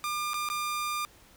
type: tone with dropouts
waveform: sawtooth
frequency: 1200 Hz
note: D6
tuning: 37 cents sharp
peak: -26 dBFS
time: 0.04-1.05 s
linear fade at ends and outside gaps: 0 ms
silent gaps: 0.334-0.342 / 0.488-0.5 s
effects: pink hiss -57 dBFS RMS until 1.36 s